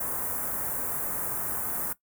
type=band-stop noise; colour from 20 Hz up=white; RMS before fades=-31 dBFS; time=0-1.93 s; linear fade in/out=5 ms; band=1500 to 9700 Hz; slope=24 dB/octave; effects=noise-tail reverb RT60 0.1 s tail -17 dB re dry